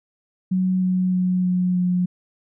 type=tone with pitch steps; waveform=sine; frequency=185.4 / 184.01 / 182.64 / 181.27 / 179.91 Hz; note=F#3 / F#3 / F#3 / F#3 / F#3; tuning=+4 / -9 / -22 / -35 / -48 cents; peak=-17 dBFS; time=0.51-2.06 s; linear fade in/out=10 ms; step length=310 ms; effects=none